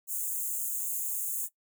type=high-pass noise; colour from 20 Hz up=white; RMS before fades=-33 dBFS; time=0.07-1.49 s; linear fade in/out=50 ms; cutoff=6600 Hz; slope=96 dB/octave; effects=noise-tail reverb RT60 0.1 s tail -18 dB re dry